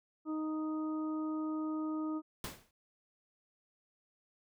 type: harmonic tone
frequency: 311.1 Hz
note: D#4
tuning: in tune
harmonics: 1 / 2 / 3 / 4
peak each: -34 / -49 / -51 / -46 dBFS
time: 0.25-2.22 s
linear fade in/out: 50 ms
type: noise with exponential decay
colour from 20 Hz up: pink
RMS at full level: -38 dBFS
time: 2.44-2.71 s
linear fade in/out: 2 ms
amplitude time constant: 58 ms
effects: none